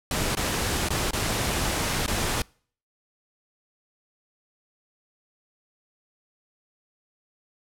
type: noise with dropouts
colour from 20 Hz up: pink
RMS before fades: -26 dBFS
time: 0.11-2.42 s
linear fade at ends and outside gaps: 2 ms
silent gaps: 0.351-0.37 / 0.887-0.904 / 1.109-1.132 / 2.063-2.078 s
effects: noise-tail reverb RT60 0.5 s tail -26 dB re dry + low-pass 12000 Hz 12 dB/octave